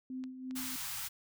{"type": "tone with tremolo", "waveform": "sine", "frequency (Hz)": 258, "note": "C4", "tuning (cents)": -24, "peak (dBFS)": -37, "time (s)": [0.1, 0.76], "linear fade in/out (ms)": 2, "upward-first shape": "sine", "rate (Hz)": 2.9, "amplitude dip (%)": 60}
{"type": "clicks", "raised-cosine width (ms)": 0.2, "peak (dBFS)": -35, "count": 3, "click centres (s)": [0.239, 0.51, 0.562]}
{"type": "band-stop noise", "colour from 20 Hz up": "white", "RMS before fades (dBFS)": -40, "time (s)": [0.55, 1.09], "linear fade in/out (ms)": 20, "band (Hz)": [170, 780], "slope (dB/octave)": 48}
{"effects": []}